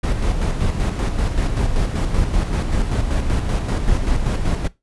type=noise with tremolo; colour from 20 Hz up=brown; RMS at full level=-17 dBFS; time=0.03-4.68 s; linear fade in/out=10 ms; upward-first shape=square; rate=5.2 Hz; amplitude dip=45%; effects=noise-tail reverb RT60 0.2 s tail -19 dB re dry + resampled to 24000 Hz